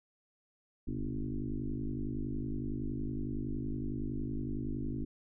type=tone with frequency modulation; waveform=sine; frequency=130 Hz; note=C3; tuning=11 cents flat; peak=-33 dBFS; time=0.87-5.05 s; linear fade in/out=10 ms; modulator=50.8 Hz; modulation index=3.8; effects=none